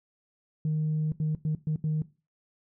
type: tone bursts at uneven times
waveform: sine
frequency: 154.6 Hz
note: D#3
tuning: 11 cents flat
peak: -23 dBFS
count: 5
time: 0.65-1.12 / 1.2-1.35 / 1.45-1.55 / 1.67-1.76 / 1.84-2.02 s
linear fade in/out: 2 ms
effects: noise-tail reverb RT60 0.3 s tail -18 dB re dry + tanh soft clip ceiling -22 dBFS